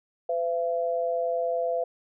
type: tone pair together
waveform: sine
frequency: 507 / 676.8 Hz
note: B4 / E5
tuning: +45 / +45 cents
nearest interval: perfect fourth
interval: 500 cents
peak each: -27 dBFS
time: 0.29-1.84 s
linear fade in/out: 5 ms
effects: none